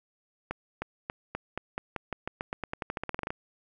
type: accelerating click train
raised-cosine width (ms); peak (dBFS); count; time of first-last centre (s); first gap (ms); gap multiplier
0.5; -17; 23; 0.51-3.305; 310; 0.9
effects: none